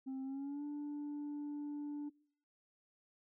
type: tone with pitch glide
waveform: sine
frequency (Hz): 265.1 to 292.5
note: C4 to D4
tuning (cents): +23 to -7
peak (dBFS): -37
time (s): 0.06-2.1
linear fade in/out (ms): 20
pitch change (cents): +170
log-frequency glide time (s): 0.23-0.64
effects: noise-tail reverb RT60 0.6 s tail -25 dB re dry + tanh soft clip ceiling -39 dBFS